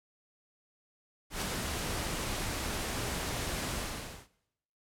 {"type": "noise with ADSR envelope", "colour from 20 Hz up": "pink", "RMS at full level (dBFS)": -32, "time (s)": [1.3, 4.28], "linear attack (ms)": 120, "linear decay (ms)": 10, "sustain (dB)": -3, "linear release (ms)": 540, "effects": ["noise-tail reverb RT60 0.8 s tail -19 dB re dry", "low-pass 12000 Hz 12 dB/octave"]}